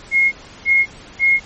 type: tone bursts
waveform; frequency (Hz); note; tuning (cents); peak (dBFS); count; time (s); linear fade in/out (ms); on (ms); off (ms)
sine; 2154; C7; +50; -10; 3; 0.11-1.4; 50; 210; 330
effects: pink hiss -40 dBFS RMS until 1.45 s + MP3 32 kbps